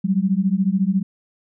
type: beating tone pair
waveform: sine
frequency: 185 / 199 Hz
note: F#3 / G3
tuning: 0 / +26 cents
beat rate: 14 Hz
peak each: -19 dBFS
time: 0.04-1.03 s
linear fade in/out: 10 ms
effects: none